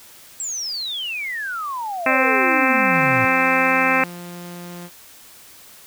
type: exponential sweep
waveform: sine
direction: down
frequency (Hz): 7770 to 110.4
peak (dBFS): -24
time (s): 0.4-3.25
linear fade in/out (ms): 0
type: harmonic tone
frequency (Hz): 261.6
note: C4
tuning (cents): 0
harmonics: 1 / 2 / 3 / 4 / 5 / 6 / 7 / 8 / 9 / 10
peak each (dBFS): -24 / -24 / -24 / -24 / -24 / -24 / -24 / -24 / -24 / -24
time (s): 2.06-4.04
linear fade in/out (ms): 2
type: tone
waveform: sawtooth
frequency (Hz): 175.1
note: F3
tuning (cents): +5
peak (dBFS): -29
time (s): 2.9-4.9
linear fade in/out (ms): 50
effects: white hiss -45 dBFS RMS until 5.86 s